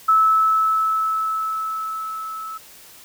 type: tone with level ramp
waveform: sine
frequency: 1304 Hz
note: E6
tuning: 19 cents flat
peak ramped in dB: -11 to -29 dBFS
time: 0.08-2.58 s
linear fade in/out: 10 ms
effects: white hiss -45 dBFS RMS until 3.04 s